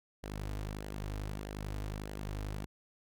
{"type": "tone with flanger", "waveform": "sawtooth", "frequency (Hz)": 51.2, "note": "G#1", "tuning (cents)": -24, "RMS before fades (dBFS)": -40, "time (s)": [0.23, 2.66], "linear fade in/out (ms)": 10, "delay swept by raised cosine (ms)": [0.8, 5.4], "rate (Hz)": 1.6, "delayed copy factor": -0.5, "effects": []}